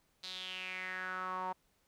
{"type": "tone with band-pass filter sweep", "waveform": "sawtooth", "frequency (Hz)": 185.2, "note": "F#3", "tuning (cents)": 2, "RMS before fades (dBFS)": -41, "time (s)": [0.23, 1.53], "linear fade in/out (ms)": 10, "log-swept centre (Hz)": [4200, 890], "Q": 5.3, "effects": ["pink hiss -74 dBFS RMS until 1.87 s"]}